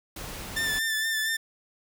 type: noise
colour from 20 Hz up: pink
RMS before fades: -38 dBFS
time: 0.16-0.79 s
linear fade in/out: 5 ms
type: tone with vibrato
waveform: sawtooth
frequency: 1772 Hz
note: A6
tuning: 12 cents sharp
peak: -22 dBFS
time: 0.56-1.37 s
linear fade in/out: 10 ms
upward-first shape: sine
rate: 4.3 Hz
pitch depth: 28 cents each way
effects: none